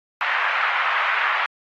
pink band-pass noise, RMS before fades -22 dBFS, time 0.21-1.46 s, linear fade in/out 0 ms, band 1000 to 2300 Hz, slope 24 dB/octave, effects AAC 32 kbps

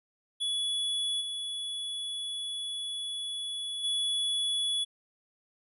square tone with level steps, 3400 Hz, G#7, 40 cents sharp, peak -29 / -34 / -28 dBFS, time 0.4-4.85 s, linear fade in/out 20 ms, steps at 1.2 / 3.83 s, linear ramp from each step 20 ms, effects resampled to 32000 Hz

